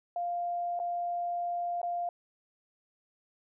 sine tone with dropouts, 698.5 Hz, F5, in tune, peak -30 dBFS, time 0.16-2.09 s, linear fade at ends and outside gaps 2 ms, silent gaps 0.792-0.799 / 1.816-1.83 s, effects none

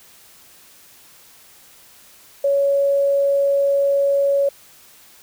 sine tone, 559 Hz, C#5, 14 cents sharp, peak -14 dBFS, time 2.44-4.49 s, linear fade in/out 5 ms, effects white hiss -48 dBFS RMS until 5.22 s

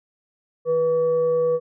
sine tone with frequency modulation, 489.2 Hz, B4, 16 cents flat, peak -17 dBFS, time 0.65-1.6 s, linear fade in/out 50 ms, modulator 649 Hz, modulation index 0.25, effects none

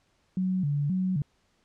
sine tone with vibrato, 163.8 Hz, E3, 11 cents flat, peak -24 dBFS, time 0.37-1.22 s, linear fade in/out 2 ms, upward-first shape square, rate 1.9 Hz, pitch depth 220 cents each way, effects pink hiss -69 dBFS RMS until 1.64 s + low-pass 7000 Hz 12 dB/octave

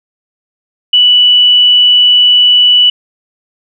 sine tone, 2960 Hz, F#7, in tune, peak -3 dBFS, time 0.93-2.9 s, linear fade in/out 5 ms, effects none

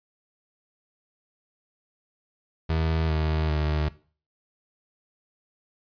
30% pulse tone with pitch steps, 80.4 / 78.25 / 76.15 Hz, E2 / D#2 / D#2, -43 / +10 / -37 cents, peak -20 dBFS, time 2.69-3.89 s, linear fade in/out 10 ms, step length 400 ms, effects noise-tail reverb RT60 0.4 s tail -18 dB re dry + resampled to 11025 Hz

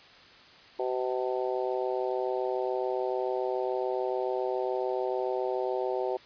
harmonic tone, 127 Hz, B2, 49 cents sharp, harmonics 3 / 4 / 5 / 6 / 7, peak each -31 / -33 / -35 / -37 / -38 dBFS, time 0.79-6.17 s, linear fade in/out 5 ms, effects white hiss -53 dBFS RMS until 6.25 s + resampled to 11025 Hz

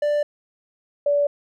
triangle / sine tone pair in turn, 589 / 576.9 Hz, D5 / D5, +5 / -31 cents, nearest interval unison, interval 36 cents, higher first, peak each -16 dBFS, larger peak neither, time 0.02-0.23 / 1.06-1.27 s, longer neither, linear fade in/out 5 ms, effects none

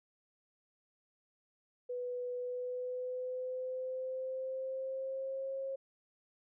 sine tone with pitch glide, 493.9 to 538.6 Hz, B4 to C#5, 0 to -50 cents, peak -36 dBFS, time 1.89-5.76 s, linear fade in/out 10 ms, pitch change +150 cents, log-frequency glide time 2.35-5.54 s, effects none

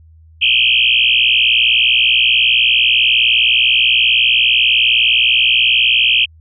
sine tone with frequency modulation, 2841 Hz, F7, 29 cents sharp, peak -9 dBFS, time 0.41-6.26 s, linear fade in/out 20 ms, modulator 59.4 Hz, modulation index 6.4, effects added 80 Hz sine -41 dBFS peak until 6.4 s

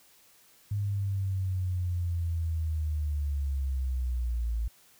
sine linear sweep, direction down, 102.9 to 55 Hz, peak -27 dBFS, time 0.71-4.68 s, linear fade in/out 5 ms, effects white hiss -60 dBFS RMS until 4.99 s

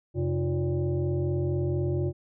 sine tone with frequency modulation, 133.1 Hz, C3, 30 cents sharp, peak -24 dBFS, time 0.14-2.13 s, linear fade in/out 50 ms, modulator 222 Hz, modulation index 1.3, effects none

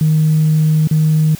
sine tone with dropouts, 155.56 Hz, D#3, in tune, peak -8 dBFS, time 0.01-1.35 s, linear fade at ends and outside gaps 2 ms, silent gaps 0.874-0.911 s, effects tanh soft clip ceiling -5 dBFS + white hiss -36 dBFS RMS until 1.39 s

